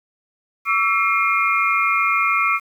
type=tone cluster; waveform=sine; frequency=1139 / 1326 / 2140 / 2416 Hz; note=C#6 / E6 / C7 / D7; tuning=+47 / +10 / +38 / +48 cents; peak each=-21 dBFS; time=0.65-2.6 s; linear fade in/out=50 ms; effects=8-bit